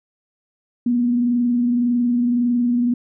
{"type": "tone with frequency modulation", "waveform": "sine", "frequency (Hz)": 241.9, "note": "B3", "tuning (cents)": -36, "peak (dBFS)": -15, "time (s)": [0.86, 2.94], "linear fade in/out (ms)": 5, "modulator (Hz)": 21.8, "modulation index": 0.26, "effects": []}